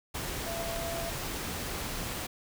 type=tone in noise; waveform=sine; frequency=672 Hz; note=E5; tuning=33 cents sharp; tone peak=-36 dBFS; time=0.46-1.1 s; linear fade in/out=10 ms; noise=pink; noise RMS=-36 dBFS; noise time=0.14-2.27 s; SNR=-3 dB; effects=none